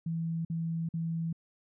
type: tone bursts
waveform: sine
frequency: 164.81 Hz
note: E3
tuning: in tune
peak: -30 dBFS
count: 3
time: 0.06-1.328 s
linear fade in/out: 5 ms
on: 390 ms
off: 49 ms
effects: none